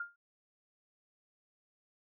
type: tone with exponential decay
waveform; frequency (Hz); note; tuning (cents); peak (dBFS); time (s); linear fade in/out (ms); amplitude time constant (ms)
sine; 1405; F6; +10; -33; 0-0.16; 5; 34
effects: none